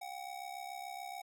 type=ring-modulated tone; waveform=square; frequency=752 Hz; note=F#5; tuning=28 cents sharp; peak=-40 dBFS; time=0.01-1.22 s; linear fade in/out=10 ms; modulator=33.5 Hz; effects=none